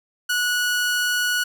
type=tone; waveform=sawtooth; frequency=1466 Hz; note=F#6; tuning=16 cents flat; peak=-16 dBFS; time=0.29-1.44 s; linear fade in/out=10 ms; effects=none